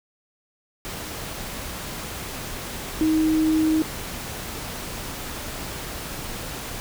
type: tone in noise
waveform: sine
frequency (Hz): 314.7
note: D#4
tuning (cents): +20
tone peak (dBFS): -17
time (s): 3.01-3.82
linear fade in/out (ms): 0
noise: pink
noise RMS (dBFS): -33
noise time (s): 0.85-6.8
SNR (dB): +13
effects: none